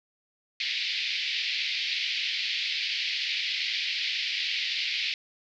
pink band-pass noise, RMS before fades -30 dBFS, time 0.6-5.14 s, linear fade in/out 2 ms, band 2100 to 4800 Hz, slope 48 dB/octave, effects none

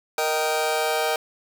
sawtooth chord, Eb major, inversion second, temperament just, 466.7 / 622.3 / 777.8 Hz, Bb4 / Eb5 / G5, +2 / 0 / -14 cents, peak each -22 dBFS, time 0.18-1.16 s, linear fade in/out 2 ms, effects none

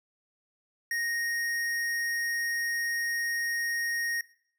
sine tone with hard clipping, 1864.7 Hz, A#6, in tune, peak -30 dBFS, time 0.91-4.21 s, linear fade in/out 2 ms, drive 14 dB, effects noise-tail reverb RT60 0.6 s tail -19 dB re dry

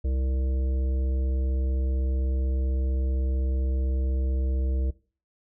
harmonic tone, 65.41 Hz, C2, in tune, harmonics 1 / 3 / 5 / 7 / 9, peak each -23 / -42 / -40 / -41 / -46 dBFS, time 0.04-4.91 s, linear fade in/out 10 ms, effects noise-tail reverb RT60 0.4 s tail -20 dB re dry

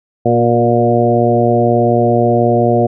harmonic tone with a mistuned harmonic, 118.5 Hz, A#2, 29 cents sharp, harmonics 1 / 2 / 3 / 4 / 5 / 6, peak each -16 / -16 / -16 / -16 / -16 / -16 dBFS, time 0.25-2.87 s, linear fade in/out 10 ms, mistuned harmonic 3, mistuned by +20 cents, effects none

